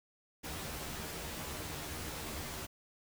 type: noise with comb filter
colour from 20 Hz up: pink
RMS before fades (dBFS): -42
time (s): 0.43-2.67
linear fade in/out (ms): 20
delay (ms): 13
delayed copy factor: +0.65
effects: none